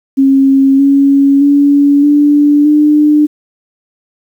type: tone with pitch steps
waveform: sine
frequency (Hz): 270.9 / 277.7 / 284.7 / 291.9 / 299.2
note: C#4 / C#4 / C#4 / D4 / D4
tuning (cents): -40 / +3 / +46 / -10 / +32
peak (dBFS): -4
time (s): 0.17-3.27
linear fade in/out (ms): 20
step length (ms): 620
effects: 7-bit